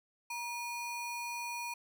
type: ring-modulated tone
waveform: square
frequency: 1700 Hz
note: G#6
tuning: 40 cents sharp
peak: -35 dBFS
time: 0.3-1.74 s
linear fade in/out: 5 ms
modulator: 751 Hz
effects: none